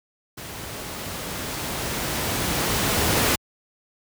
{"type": "noise with level ramp", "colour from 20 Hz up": "pink", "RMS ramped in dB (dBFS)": [-36, -19], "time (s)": [0.37, 3.36], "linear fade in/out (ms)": 10, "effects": ["high-pass 60 Hz 12 dB/octave"]}